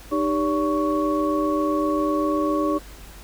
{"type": "tone cluster", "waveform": "sine", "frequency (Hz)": [306.7, 394.4, 571, 1114], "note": ["D#4", "G4", "D5", "C#6"], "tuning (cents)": [-25, 11, -49, 8], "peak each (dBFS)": [-22, -28, -26, -26], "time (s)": [0.11, 2.79], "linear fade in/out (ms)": 20, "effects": ["added 50 Hz sine -43 dBFS peak until 3.23 s", "pink hiss -45 dBFS RMS until 3.23 s"]}